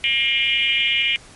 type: tone with frequency modulation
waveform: sine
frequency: 2646 Hz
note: E7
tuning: 6 cents sharp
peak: -16 dBFS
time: 0.04-1.16 s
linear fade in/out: 0 ms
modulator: 255 Hz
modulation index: 2.1
effects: pink hiss -45 dBFS RMS until 1.35 s + MP3 48 kbps